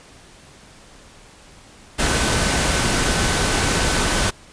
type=tone in noise; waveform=sine; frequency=1516 Hz; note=F#6; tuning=42 cents sharp; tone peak=-30 dBFS; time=1.98-4.31 s; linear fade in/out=20 ms; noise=pink; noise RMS=-19 dBFS; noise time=1.98-4.31 s; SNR=-14 dB; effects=pink hiss -46 dBFS RMS until 4.52 s + resampled to 22050 Hz